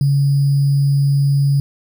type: tone with sample-and-hold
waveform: sine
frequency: 140.4 Hz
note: C#3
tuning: 22 cents sharp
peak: -11 dBFS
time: 0.01-1.6 s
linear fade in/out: 2 ms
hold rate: 4900 Hz
effects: none